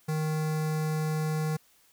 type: tone with notch filter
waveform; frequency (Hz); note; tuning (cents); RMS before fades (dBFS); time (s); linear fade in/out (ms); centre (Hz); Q
square; 155.56; D#3; 0; -29; 0.08-1.57; 10; 3100; 1.6
effects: white hiss -63 dBFS RMS until 1.92 s

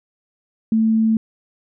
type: tone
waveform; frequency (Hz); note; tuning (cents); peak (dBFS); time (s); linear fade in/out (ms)
sine; 221.9; A3; +15; -13; 0.72-1.17; 2
effects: none

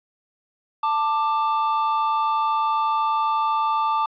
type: tone pair together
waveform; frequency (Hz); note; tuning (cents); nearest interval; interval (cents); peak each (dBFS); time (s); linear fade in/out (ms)
triangle; 886 / 1182; A5 / D6; +12 / +11; perfect fourth; 499; -20; 0.83-4.06; 5
effects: resampled to 11025 Hz + 9-bit

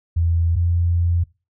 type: tone pair in turn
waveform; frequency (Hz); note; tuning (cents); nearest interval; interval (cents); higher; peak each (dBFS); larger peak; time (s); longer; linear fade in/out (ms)
sine; 83.9 / 85.96; E2 / F2; +31 / -27; unison; 42; second; -15; neither; 0.16-0.56 / 0.56-1.24; second; 10
effects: noise-tail reverb RT60 0.3 s tail -23 dB re dry

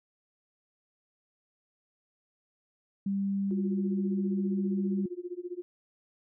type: tone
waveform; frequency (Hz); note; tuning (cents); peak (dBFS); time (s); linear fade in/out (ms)
sine; 197.4; G3; +12; -27; 3.06-5.06; 5
type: tone with tremolo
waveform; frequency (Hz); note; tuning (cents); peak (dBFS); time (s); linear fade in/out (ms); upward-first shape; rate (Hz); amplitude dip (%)
sine; 355.1; F4; +29; -32; 3.51-5.62; 0; sine; 15; 95
effects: none

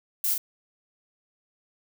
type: noise with echo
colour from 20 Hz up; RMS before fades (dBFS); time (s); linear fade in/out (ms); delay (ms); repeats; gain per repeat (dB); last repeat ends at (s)
violet; -26; 0.24-0.34; 2; 40; 1; -3; 0.38
effects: none

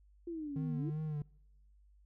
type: exponential two-way sweep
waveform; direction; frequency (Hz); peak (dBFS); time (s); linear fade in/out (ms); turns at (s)
sine; down then up; 349.2 to 233.1 to 349.2; -38; 0.27-0.9; 5; 0.76
type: tone with vibrato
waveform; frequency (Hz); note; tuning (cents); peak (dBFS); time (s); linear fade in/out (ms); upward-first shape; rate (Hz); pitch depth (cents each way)
triangle; 151.4; D#3; -47; -33; 0.56-1.22; 2; sine; 2.7; 56
effects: noise-tail reverb RT60 0.9 s tail -26 dB re dry + added 50 Hz sine -61 dBFS peak until 2.05 s

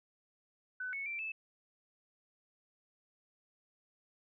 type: tone with pitch steps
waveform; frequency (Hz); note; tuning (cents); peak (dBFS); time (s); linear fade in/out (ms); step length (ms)
sine; 1504 / 2207 / 2348 / 2622; F#6 / C#7 / D7 / E7; +28 / -8 / -1 / -10; -37; 0.8-1.32; 5; 130
effects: none

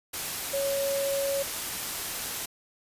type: tone in noise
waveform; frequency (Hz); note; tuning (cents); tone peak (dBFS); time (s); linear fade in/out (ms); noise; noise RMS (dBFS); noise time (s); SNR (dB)
sine; 554.4; C#5; 0; -26; 0.53-1.43; 10; white; -33; 0.13-2.46; +4
effects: resampled to 32000 Hz

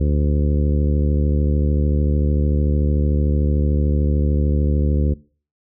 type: harmonic tone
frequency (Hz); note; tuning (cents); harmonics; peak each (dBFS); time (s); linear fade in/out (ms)
73.42; D2; 0; 1 / 2 / 3 / 4 / 5 / 6 / 7; -16 / -22 / -26 / -28 / -30 / -32 / -33; 0-5.14; 10
effects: noise-tail reverb RT60 0.4 s tail -21 dB re dry

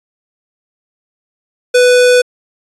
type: tone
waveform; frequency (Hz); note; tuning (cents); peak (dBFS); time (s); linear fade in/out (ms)
square; 495.6; B4; +6; -6; 1.74-2.22; 10
effects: resampled to 24000 Hz

